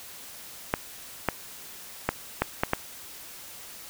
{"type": "clicks", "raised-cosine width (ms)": 0.5, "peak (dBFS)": -7, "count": 6, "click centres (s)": [0.739, 1.287, 2.09, 2.42, 2.635, 2.734], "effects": ["white hiss -44 dBFS RMS until 3.89 s"]}